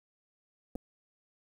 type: clicks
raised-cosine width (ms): 2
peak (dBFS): -26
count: 2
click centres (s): 0.754 / 0.758
effects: 9-bit